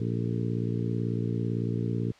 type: harmonic tone with a mistuned harmonic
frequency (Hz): 58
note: A#1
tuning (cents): -8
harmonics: 2 / 3 / 4 / 5 / 6 / 7 / 8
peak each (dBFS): -29 / -33 / -35 / -37 / -39 / -40 / -41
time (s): 0-2.12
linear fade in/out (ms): 5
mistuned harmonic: 8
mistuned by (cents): -63
effects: white hiss -56 dBFS RMS until 2.19 s + low-pass 4000 Hz 12 dB/octave